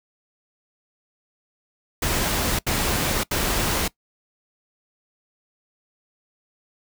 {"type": "noise bursts", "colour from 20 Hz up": "pink", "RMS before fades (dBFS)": -23, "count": 3, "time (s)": [2.02, 3.88], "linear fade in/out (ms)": 5, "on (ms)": 570, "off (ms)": 75, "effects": ["noise-tail reverb RT60 0.1 s tail -21 dB re dry"]}